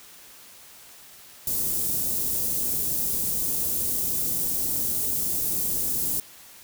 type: band-stop noise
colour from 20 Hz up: white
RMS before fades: -26 dBFS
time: 1.47-6.2 s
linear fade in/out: 2 ms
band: 350 to 9100 Hz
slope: 12 dB/octave
effects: white hiss -48 dBFS RMS until 6.63 s